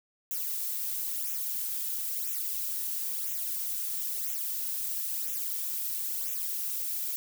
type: noise with flanger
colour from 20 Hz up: violet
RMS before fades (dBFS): -33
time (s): 0.31-7.16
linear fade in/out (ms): 0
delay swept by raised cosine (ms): 0.21 to 3.01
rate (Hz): 1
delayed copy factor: -0.8
effects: none